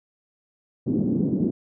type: band-pass noise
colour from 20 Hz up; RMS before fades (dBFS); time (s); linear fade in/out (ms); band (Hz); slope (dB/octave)
pink; -23; 0.86-1.51; 10; 160 to 310; 24
effects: none